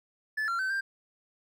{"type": "tone with pitch steps", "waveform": "triangle", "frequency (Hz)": [1736, 1373, 1533, 1585], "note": ["A6", "F6", "G6", "G6"], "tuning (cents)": [-24, -30, -39, 19], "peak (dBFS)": -26, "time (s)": [0.37, 0.81], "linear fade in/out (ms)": 10, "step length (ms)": 110, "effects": []}